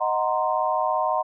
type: chord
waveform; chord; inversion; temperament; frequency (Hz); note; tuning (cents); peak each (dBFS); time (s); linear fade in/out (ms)
sine; C half-diminished seventh; first; equal; 622.3 / 740 / 932.3 / 1046.5; Eb5 / Gb5 / Bb5 / C6; 0 / 0 / 0 / 0; -26; 0-1.23; 20
effects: none